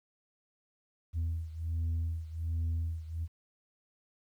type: beating tone pair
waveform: sine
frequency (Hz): 81.9 / 83.2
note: E2 / E2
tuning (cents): -11 / +17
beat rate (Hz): 1.3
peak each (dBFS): -31 / -34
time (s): 1.13-3.28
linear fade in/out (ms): 50
effects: tanh soft clip ceiling -28 dBFS + 11-bit